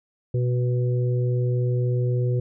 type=harmonic tone; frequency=123.47 Hz; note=B2; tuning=in tune; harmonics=1 / 3 / 4; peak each=-20 / -30 / -32 dBFS; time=0.34-2.4 s; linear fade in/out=5 ms; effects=none